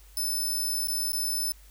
10% pulse tone with dropouts, 5274 Hz, E8, in tune, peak -21 dBFS, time 0.17-1.52 s, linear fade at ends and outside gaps 1 ms, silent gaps 0.872-0.883 / 1.12-1.131 s, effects added 50 Hz sine -50 dBFS peak until 1.7 s + white hiss -58 dBFS RMS until 1.7 s

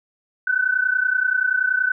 sine tone pair together, 1492.5 / 1523 Hz, F#6 / F#6, +15 / +50 cents, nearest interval unison, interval 35 cents, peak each -20 dBFS, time 0.47-1.92 s, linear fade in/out 5 ms, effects none

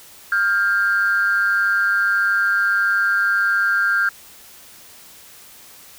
sine tone pair together, 1396.9 / 1598.5 Hz, F6 / G6, 0 / +33 cents, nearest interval major second, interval 233 cents, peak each -17 dBFS, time 0.32-4.09 s, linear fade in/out 2 ms, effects tanh soft clip ceiling -9 dBFS + white hiss -44 dBFS RMS until 5.98 s

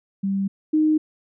sine tone pair in turn, 195.7 / 309.3 Hz, G3 / D#4, -3 / -10 cents, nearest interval minor sixth, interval 793 cents, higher second, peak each -20 / -15 dBFS, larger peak second, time 0.23-0.48 / 0.73-0.98 s, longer neither, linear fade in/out 10 ms, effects none

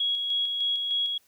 sine tone with tremolo, 3322 Hz, G#7, in tune, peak -23 dBFS, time 0-1.18 s, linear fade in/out 5 ms, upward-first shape square, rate 3.3 Hz, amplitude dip 35%, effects white hiss -64 dBFS RMS until 1.27 s

